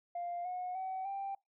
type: tone with pitch steps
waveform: sine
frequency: 698.5 / 726.9 / 756.5 / 787.2 Hz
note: F5 / F#5 / F#5 / G5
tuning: 0 / -31 / +38 / +7 cents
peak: -35 dBFS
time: 0.15-1.35 s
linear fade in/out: 5 ms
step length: 300 ms
effects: noise-tail reverb RT60 0.2 s tail -24 dB re dry + tanh soft clip ceiling -33 dBFS